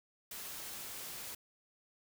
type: noise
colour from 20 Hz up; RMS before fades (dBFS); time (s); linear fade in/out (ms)
white; -45; 0.31-1.35; 5
effects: none